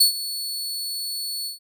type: tone with ADSR envelope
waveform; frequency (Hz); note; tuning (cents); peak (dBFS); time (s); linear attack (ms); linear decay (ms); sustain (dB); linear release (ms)
sawtooth; 4419; C#8; -6; -8; 0-1.59; 9; 110; -16; 130
effects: none